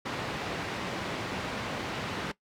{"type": "band-pass noise", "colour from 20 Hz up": "pink", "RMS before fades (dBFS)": -35, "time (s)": [0.05, 2.32], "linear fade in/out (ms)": 10, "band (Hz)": [130, 3400], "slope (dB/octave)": 12, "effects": ["noise-tail reverb RT60 0.1 s tail -18 dB re dry"]}